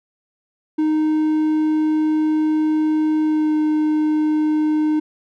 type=tone with pitch glide; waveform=triangle; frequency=309.7 to 306.7 Hz; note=D#4 to D#4; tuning=-8 to -25 cents; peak=-13 dBFS; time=0.78-5 s; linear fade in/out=10 ms; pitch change=-17 cents; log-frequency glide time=3.23-3.55 s; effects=none